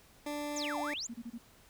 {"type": "tone", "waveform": "20% pulse", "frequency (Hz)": 293.7, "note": "D4", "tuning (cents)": 0, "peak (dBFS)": -31, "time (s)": [0.26, 0.94], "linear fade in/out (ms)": 5}
{"type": "exponential two-way sweep", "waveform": "sine", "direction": "down then up", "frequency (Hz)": [7630, 659.3, 7630], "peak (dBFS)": -36, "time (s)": [0.56, 1.07], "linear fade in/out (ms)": 5, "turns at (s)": 0.79}
{"type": "tone bursts", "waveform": "sine", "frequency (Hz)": 234.3, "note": "A#3", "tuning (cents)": 9, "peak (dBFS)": -39, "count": 4, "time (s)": [1.09, 1.382], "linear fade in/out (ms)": 10, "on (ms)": 52, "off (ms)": 28}
{"effects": ["pink hiss -61 dBFS RMS until 1.69 s"]}